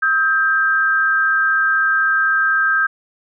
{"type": "tone pair together", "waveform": "sine", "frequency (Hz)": [1279.8, 1584], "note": ["D#6", "G6"], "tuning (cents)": [48, 18], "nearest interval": "major third", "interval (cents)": 370, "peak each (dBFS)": [-19, -14], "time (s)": [0.02, 2.87], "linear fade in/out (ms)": 10, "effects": []}